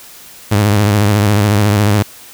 sawtooth tone with vibrato, 103.5 Hz, G#2, 5 cents flat, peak -5 dBFS, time 0.51-2.03 s, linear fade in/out 10 ms, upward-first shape sine, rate 14 Hz, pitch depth 74 cents each way, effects white hiss -37 dBFS RMS until 2.33 s

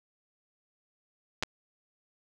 clicks, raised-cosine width 0.2 ms, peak -12 dBFS, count 2, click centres 1.426 / 1.434 s, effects none

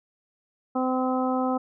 harmonic tone, 257.1 Hz, C4, 30 cents flat, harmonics 1 / 2 / 3 / 4 / 5, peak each -25 / -29 / -29 / -34 / -33 dBFS, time 0.75-1.58 s, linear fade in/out 10 ms, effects none

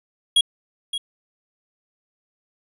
square tone with echo, 3300 Hz, G#7, 12 cents flat, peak -13 dBFS, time 0.36-0.41 s, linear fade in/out 5 ms, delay 570 ms, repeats 1, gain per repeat -11 dB, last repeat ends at 0.98 s, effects resampled to 24000 Hz

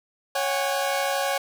sawtooth chord, C# suspended fourth, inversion none, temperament equal with one note detuned, 554.4 / 740 / 812.1 Hz, C#5 / F#5 / G#5, 0 / 0 / -39 cents, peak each -22 / -25 / -25 dBFS, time 0.35-1.38 s, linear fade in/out 5 ms, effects none

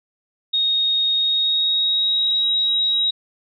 sine tone with pitch glide, 3730 to 3824 Hz, A#7 to A#7, 0 to +43 cents, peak -16 dBFS, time 0.53-3.11 s, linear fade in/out 10 ms, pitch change +43 cents, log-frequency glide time 1.16-2.37 s, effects none

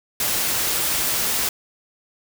white noise, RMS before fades -22 dBFS, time 0.2-1.49 s, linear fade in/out 2 ms, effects none

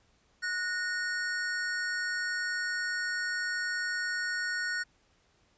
square tone pair together, 1466 / 1845.2 Hz, F#6 / A#6, -16 / -18 cents, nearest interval major third, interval 398 cents, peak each -33 / -35 dBFS, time 0.42-4.84 s, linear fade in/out 20 ms, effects pink hiss -68 dBFS RMS until 5.57 s + resampled to 16000 Hz

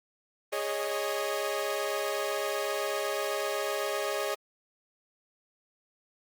sawtooth chord, Ab suspended fourth, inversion none, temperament equal with one note detuned, 412.2 / 554.4 / 622.3 Hz, Ab4 / Db5 / Eb5, -13 / 0 / 0 cents, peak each -30 dBFS, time 0.52-4.35 s, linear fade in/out 10 ms, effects Opus 24 kbps

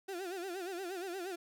35% pulse tone with vibrato, 366.5 Hz, F#4, 16 cents flat, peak -37 dBFS, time 0.08-1.36 s, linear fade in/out 10 ms, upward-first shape sine, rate 8.5 Hz, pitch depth 130 cents each way, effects none

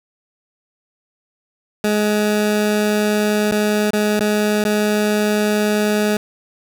20% pulse tone with dropouts, 210.2 Hz, G#3, 21 cents sharp, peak -10 dBFS, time 1.84-6.17 s, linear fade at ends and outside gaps 2 ms, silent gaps 3.512-3.52 / 3.906-3.933 / 4.195-4.206 / 4.64-4.651 s, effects none

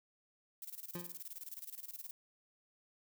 violet noise with tremolo, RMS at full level -46 dBFS, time 0.62-2.11 s, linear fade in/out 2 ms, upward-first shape square, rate 19 Hz, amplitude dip 80%
25% pulse tone with exponential decay, 174.61 Hz, F3, in tune, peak -36 dBFS, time 0.95-1.23 s, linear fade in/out 2 ms, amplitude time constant 60 ms
effects none

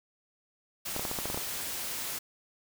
white noise, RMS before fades -36 dBFS, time 0.85-2.19 s, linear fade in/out 10 ms
clicks, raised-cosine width 1 ms, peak -20 dBFS, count 9, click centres 0.964 / 0.995 / 1.052 / 1.114 / 1.188 / 1.256 / 1.301 / 1.345 / 1.375 s
effects none

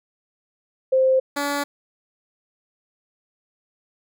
sine / 10% pulse tone pair in turn, 523.3 / 285.8 Hz, C5 / D4, 0 / -47 cents, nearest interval minor seventh, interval 1047 cents, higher first, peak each -14 dBFS, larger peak neither, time 0.92-1.2 / 1.36-1.64 s, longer neither, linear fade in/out 10 ms, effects none

